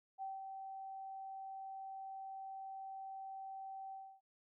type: tone with ADSR envelope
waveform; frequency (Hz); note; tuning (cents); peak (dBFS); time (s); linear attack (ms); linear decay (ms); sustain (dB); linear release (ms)
sine; 773; G5; -24; -40; 0.18-4.21; 41; 180; -5; 290
effects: none